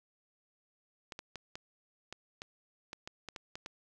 clicks, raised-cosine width 0.2 ms, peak -25 dBFS, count 12, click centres 1.122 / 1.191 / 1.357 / 1.555 / 2.126 / 2.419 / 2.931 / 3.075 / 3.287 / 3.362 / 3.555 / 3.661 s, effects none

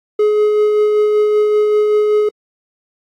triangle tone with tremolo, 422 Hz, G#4, 28 cents sharp, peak -7 dBFS, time 0.19-2.29 s, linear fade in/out 5 ms, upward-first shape sine, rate 5.2 Hz, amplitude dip 25%, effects AAC 48 kbps

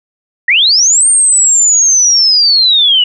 sine linear two-way sweep, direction up then down, 1800 to 8800 to 2873 Hz, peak -5 dBFS, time 0.48-3.04 s, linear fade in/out 5 ms, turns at 1.08 s, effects none

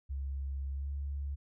sine tone with pitch glide, 68.4 to 70.36 Hz, C#2 to C#2, -23 to +26 cents, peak -34 dBFS, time 0.09-1.36 s, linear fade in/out 20 ms, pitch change +49 cents, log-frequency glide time 0.72-0.9 s, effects none

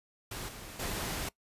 pink noise with level steps, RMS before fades -40 / -46 / -36 dBFS, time 0.31-1.29 s, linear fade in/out 5 ms, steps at 0.48 / 0.79 s, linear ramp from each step 10 ms, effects noise-tail reverb RT60 0.1 s tail -21 dB re dry + resampled to 32000 Hz

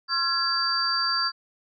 sine tone cluster, 1066 / 1365 / 1672 / 4660 Hz, C6 / F6 / G#6 / D8, +32 / -40 / +11 / -14 cents, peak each -32 / -28 / -32 / -24 dBFS, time 0.08-1.32 s, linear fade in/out 50 ms, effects none

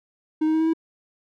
triangle tone with pitch steps, 311.1 / 314.5 / 318 / 321.5 / 325.1 Hz, D#4 / D#4 / D#4 / E4 / E4, 0 / +19 / +38 / -43 / -24 cents, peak -16 dBFS, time 0.41-0.735 s, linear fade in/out 10 ms, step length 65 ms, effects none

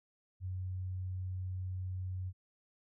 sine tone, 92.5 Hz, F#2, in tune, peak -36 dBFS, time 0.4-2.33 s, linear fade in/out 50 ms, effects none

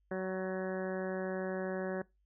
harmonic tone with a mistuned harmonic, 187.5 Hz, F#3, 23 cents sharp, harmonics 1 / 2 / 3 / 4 / 5 / 6 / 7 / 8 / 9 / 10, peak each -39 / -38 / -39 / -47 / -53 / -52 / -56 / -49 / -47 / -55 dBFS, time 0.11-2.02 s, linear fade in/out 5 ms, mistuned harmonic 6, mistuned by -25 cents, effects noise-tail reverb RT60 0.2 s tail -22 dB re dry + added 50 Hz sine -70 dBFS peak until 2.25 s

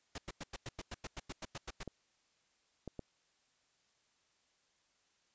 pink noise bursts, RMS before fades -43 dBFS, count 14, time 0.15-1.833 s, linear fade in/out 5 ms, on 32 ms, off 95 ms
clicks, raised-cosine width 2 ms, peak -29 dBFS, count 3, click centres 1.877 / 2.877 / 2.993 s
effects white hiss -75 dBFS RMS until 5.34 s + resampled to 16000 Hz

